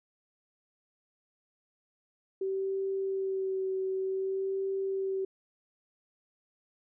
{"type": "tone with vibrato", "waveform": "sine", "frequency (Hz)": 383.6, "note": "G4", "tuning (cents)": -37, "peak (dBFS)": -29, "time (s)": [2.41, 5.25], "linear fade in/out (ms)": 5, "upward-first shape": "sine", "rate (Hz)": 0.54, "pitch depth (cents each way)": 18, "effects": []}